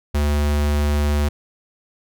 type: tone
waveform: square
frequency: 73.42 Hz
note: D2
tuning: in tune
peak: -17 dBFS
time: 0.14-1.29 s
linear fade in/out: 10 ms
effects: none